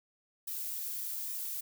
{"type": "noise with flanger", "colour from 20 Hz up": "violet", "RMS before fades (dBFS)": -38, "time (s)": [0.47, 1.61], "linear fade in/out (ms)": 10, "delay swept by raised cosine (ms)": [1.6, 3.7], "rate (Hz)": 1.2, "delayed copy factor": 0.55, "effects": []}